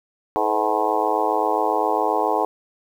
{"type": "harmonic tone with a mistuned harmonic", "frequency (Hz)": 107.4, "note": "A2", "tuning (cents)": -41, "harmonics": [3, 4, 5, 6, 7, 8, 9, 10], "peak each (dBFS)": [-29, -25, -27, -28, -24, -24, -27, -29], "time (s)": [0.36, 2.45], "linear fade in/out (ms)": 0, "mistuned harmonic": 5, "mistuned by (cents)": -76, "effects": ["8-bit"]}